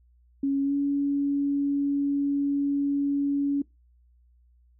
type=tone with pitch glide; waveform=sine; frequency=276.4 to 282.4 Hz; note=C#4 to C#4; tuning=-5 to +32 cents; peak=-22 dBFS; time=0.43-3.62 s; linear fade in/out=5 ms; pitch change=+37 cents; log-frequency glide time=0.63-0.74 s; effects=noise-tail reverb RT60 0.2 s tail -23 dB re dry + added 60 Hz sine -57 dBFS peak until 4.79 s